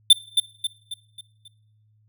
square tone with echo, 3553 Hz, A7, 16 cents sharp, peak -8 dBFS, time 0.1-0.13 s, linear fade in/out 5 ms, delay 270 ms, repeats 5, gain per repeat -7 dB, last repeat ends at 1.48 s, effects noise-tail reverb RT60 0.8 s tail -20 dB re dry + added 107 Hz sine -58 dBFS peak until 2.08 s

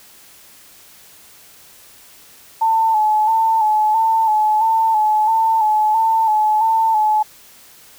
sine tone with vibrato, 875 Hz, A5, 10 cents flat, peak -12 dBFS, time 2.61-7.23 s, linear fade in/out 10 ms, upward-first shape square, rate 1.5 Hz, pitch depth 38 cents each way, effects white hiss -45 dBFS RMS until 7.98 s

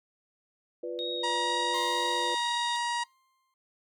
sine chord, B diminished, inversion second, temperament equal, 349.2 / 493.9 / 587.3 Hz, F4 / B4 / D5, 0 / 0 / 0 cents, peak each -37 / -35 / -41 dBFS, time 0.83-2.35 s, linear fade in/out 5 ms
sine tone with vibrato, 3729 Hz, A#7, in tune, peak -33 dBFS, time 0.99-2.76 s, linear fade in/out 0 ms, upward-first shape sine, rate 2.1 Hz, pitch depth 19 cents each way
harmonic tone, 951 Hz, A#5, 34 cents sharp, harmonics 1 / 2 / 3 / 4 / 5 / 6 / 7 / 8 / 9 / 10, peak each -29 / -36 / -41 / -40 / -42 / -48 / -48 / -47 / -53 / -49 dBFS, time 1.23-3.04 s, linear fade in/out 10 ms
40% pulse tone with exponential decay, 1052 Hz, C6, 9 cents sharp, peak -34 dBFS, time 1.74-3.54 s, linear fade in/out 2 ms, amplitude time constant 390 ms
effects noise-tail reverb RT60 0.2 s tail -25 dB re dry

